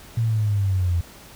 sine linear sweep, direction down, 116.54 to 84.2 Hz, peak -18 dBFS, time 0.17-1.01 s, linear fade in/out 5 ms, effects pink hiss -45 dBFS RMS until 1.35 s

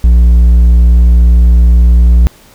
sine tone with hard clipping, 59.5 Hz, A#1, 36 cents sharp, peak -3 dBFS, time 0.04-2.27 s, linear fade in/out 0 ms, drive 3 dB, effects pink hiss -41 dBFS RMS until 2.54 s

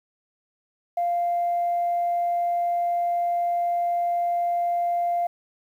sine tone, 696 Hz, F5, 6 cents flat, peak -20 dBFS, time 0.97-5.27 s, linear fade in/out 5 ms, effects tanh soft clip ceiling -17 dBFS + 9-bit

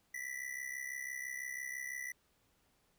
square ring-modulated tone, 1975.5 Hz, B6, in tune, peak -38 dBFS, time 0.14-2.12 s, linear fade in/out 5 ms, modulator 33 Hz, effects pink hiss -74 dBFS RMS until 2.98 s

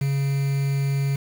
triangle tone with quantisation, 138.59 Hz, C#3, in tune, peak -18 dBFS, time 0.01-1.16 s, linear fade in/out 5 ms, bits 6, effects none

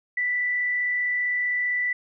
sine tone with frequency modulation, 1975.5 Hz, B6, in tune, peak -22 dBFS, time 0.17-1.93 s, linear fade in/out 5 ms, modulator 35.4 Hz, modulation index 0.45, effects none

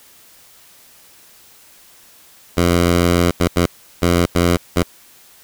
10% pulse tone bursts at uneven times, 86.9 Hz, F2, 8 cents flat, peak -4 dBFS, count 6, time 2.57-3.31 / 3.4-3.48 / 3.56-3.66 / 4.02-4.26 / 4.35-4.57 / 4.76-4.83 s, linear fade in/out 5 ms, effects white hiss -47 dBFS RMS until 5.43 s

